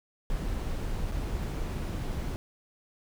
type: noise with dropouts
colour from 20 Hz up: brown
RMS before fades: -32 dBFS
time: 0.3-2.36 s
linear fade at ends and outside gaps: 0 ms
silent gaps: 1.115-1.12 / 1.43-1.433 s
effects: none